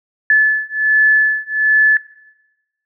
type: beating tone pair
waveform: sine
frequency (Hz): 1730 / 1731.3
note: A6 / A6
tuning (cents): -30 / -28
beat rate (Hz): 1.3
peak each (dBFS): -13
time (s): 0.3-1.97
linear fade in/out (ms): 2
effects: noise-tail reverb RT60 1.0 s tail -19 dB re dry